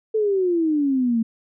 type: exponential sweep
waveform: sine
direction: down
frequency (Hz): 444.7 to 221.5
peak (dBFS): -17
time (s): 0.14-1.23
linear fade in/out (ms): 10
effects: none